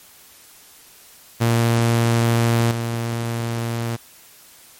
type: tone with level steps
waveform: sawtooth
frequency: 116.54 Hz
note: A#2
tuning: in tune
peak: -11 / -18 dBFS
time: 1.4-3.97 s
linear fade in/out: 20 ms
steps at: 2.71 s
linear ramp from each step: 2 ms
effects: white hiss -47 dBFS RMS until 4.79 s + MP3 64 kbps